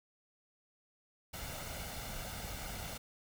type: noise with comb filter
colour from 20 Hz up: pink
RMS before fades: -43 dBFS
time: 1.33-2.98 s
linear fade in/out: 10 ms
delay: 1.4 ms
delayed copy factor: +0.55
effects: none